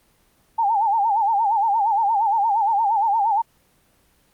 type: tone with vibrato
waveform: sine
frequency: 854 Hz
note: G#5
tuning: 48 cents sharp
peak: -16 dBFS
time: 0.58-3.42 s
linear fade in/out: 10 ms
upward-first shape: sine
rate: 8.6 Hz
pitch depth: 140 cents each way
effects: pink hiss -60 dBFS RMS until 4.33 s + Opus 24 kbps